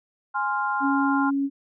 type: chord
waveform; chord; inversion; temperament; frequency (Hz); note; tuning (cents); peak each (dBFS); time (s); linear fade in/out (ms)
sine; F minor; first; equal; 830.6 / 1046.5 / 1396.9; Ab5 / C6 / F6; 0 / 0 / 0; -27; 0.34-1.31; 20
type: tone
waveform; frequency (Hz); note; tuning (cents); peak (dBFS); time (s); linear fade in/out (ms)
sine; 277.3; C#4; +1; -21; 0.8-1.5; 50
effects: none